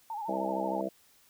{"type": "tone with vibrato", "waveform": "sine", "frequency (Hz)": 864, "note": "A5", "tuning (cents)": -32, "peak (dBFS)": -34, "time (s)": [0.1, 0.81], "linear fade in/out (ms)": 2, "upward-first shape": "sine", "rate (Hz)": 13, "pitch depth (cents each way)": 100}
{"type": "harmonic tone", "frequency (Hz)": 65.9, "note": "C2", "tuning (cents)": 13, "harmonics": [3, 4, 5, 6, 7, 8, 9, 10], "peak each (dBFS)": [-38, -44, -37, -48, -40, -40, -38, -36], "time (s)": [0.28, 0.89], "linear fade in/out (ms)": 10}
{"effects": ["white hiss -63 dBFS RMS until 1.29 s"]}